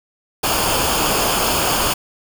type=noise with comb filter; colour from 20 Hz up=pink; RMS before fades=-18 dBFS; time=0.43-1.94 s; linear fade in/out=10 ms; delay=0.51 ms; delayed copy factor=-0.6; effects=none